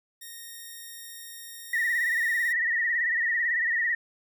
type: tone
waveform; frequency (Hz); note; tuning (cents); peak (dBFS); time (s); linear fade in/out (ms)
5% pulse; 1854; A#6; -10; -30; 0.21-2.53; 10
type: tone with vibrato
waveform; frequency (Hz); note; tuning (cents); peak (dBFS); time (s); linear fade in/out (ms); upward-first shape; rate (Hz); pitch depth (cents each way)
sine; 1885; A#6; +19; -23; 1.73-3.95; 5; triangle; 18; 99
effects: none